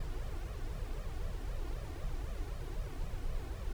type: noise with flanger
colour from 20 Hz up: brown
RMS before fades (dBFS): -38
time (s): 0-3.73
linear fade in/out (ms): 5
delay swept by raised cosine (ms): 1.6 to 2.8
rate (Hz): 3.9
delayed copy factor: +0.85
effects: none